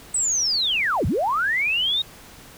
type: linear two-way sweep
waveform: sine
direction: down then up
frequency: 8200 to 55 to 3785 Hz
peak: -19 dBFS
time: 0.14-2.02 s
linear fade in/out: 5 ms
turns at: 1.06 s
effects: pink hiss -45 dBFS RMS until 2.57 s